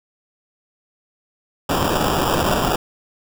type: noise with sample-and-hold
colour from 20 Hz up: blue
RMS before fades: -19 dBFS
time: 1.69-2.76 s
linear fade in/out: 5 ms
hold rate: 2100 Hz
effects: none